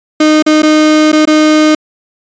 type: tone with dropouts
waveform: 35% pulse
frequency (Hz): 307.8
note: D#4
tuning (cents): -19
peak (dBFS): -3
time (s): 0.2-1.75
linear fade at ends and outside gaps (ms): 5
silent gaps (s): 0.425-0.463 / 0.621-0.63 / 1.119-1.128 / 1.254-1.273
effects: resampled to 16000 Hz